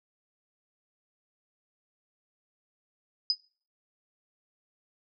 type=tone with exponential decay; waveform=sine; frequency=5000 Hz; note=D#8; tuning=8 cents sharp; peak=-18 dBFS; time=3.3-3.38 s; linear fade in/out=1 ms; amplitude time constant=17 ms; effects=noise-tail reverb RT60 0.4 s tail -21 dB re dry